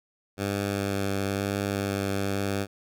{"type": "tone with vibrato", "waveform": "10% pulse", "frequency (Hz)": 99.2, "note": "G2", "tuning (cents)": 21, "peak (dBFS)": -18, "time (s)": [0.37, 2.67], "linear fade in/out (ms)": 50, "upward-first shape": "triangle", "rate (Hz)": 1, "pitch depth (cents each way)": 17, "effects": []}